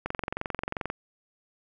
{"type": "click train", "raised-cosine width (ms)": 0.5, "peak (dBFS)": -15, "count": 20, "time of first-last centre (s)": [0.06, 0.901], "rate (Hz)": 22.6, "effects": []}